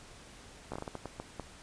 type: slowing click train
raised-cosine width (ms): 1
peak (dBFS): -24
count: 10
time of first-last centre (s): 0.72-1.397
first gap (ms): 15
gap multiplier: 1.38
effects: pink hiss -53 dBFS RMS until 1.62 s + resampled to 22050 Hz